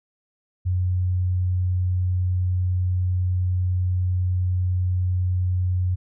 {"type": "tone", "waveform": "sine", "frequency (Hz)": 91, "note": "F#2", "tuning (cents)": -28, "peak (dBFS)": -19, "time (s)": [0.65, 5.96], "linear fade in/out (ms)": 20, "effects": []}